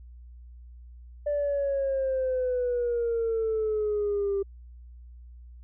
sine exponential sweep, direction down, 587.3 to 393.2 Hz, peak -23 dBFS, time 1.26-4.43 s, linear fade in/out 10 ms, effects tanh soft clip ceiling -21 dBFS + added 60 Hz sine -44 dBFS peak until 5.63 s

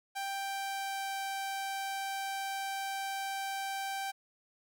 sawtooth tone with pitch glide, 786 to 781.5 Hz, G5 to G5, +4 to -6 cents, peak -31 dBFS, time 0.15-4.12 s, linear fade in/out 20 ms, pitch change -10 cents, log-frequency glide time 0.34-1.18 s, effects none

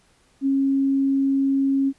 sine tone, 272.6 Hz, C#4, 29 cents flat, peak -17 dBFS, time 0.41-1.93 s, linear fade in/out 50 ms, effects pink hiss -60 dBFS RMS until 1.98 s + resampled to 24000 Hz

